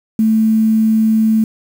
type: tone with quantisation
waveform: sine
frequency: 220 Hz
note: A3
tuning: in tune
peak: -9 dBFS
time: 0.19-1.44 s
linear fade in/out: 2 ms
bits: 6
effects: none